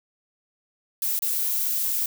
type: noise with dropouts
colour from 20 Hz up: violet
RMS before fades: -25 dBFS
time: 1.02-2.06 s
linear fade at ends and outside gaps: 2 ms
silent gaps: 1.191-1.221 s
effects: none